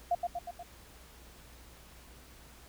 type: tone with echo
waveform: sine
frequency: 700 Hz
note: F5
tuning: 4 cents sharp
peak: -25 dBFS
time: 0.11-0.15 s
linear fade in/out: 5 ms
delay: 120 ms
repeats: 4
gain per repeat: -4 dB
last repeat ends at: 0.63 s
effects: added 60 Hz sine -56 dBFS peak until 2.68 s + pink hiss -56 dBFS RMS until 2.68 s